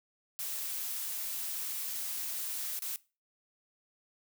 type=noise with dropouts; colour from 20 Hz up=blue; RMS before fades=-37 dBFS; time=0.39-2.96 s; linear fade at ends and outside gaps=0 ms; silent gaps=2.791-2.821 s; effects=noise-tail reverb RT60 0.3 s tail -20 dB re dry